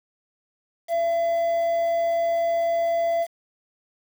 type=tone with quantisation; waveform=triangle; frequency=674 Hz; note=E5; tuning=38 cents sharp; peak=-18 dBFS; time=0.88-3.27 s; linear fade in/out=50 ms; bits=7; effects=none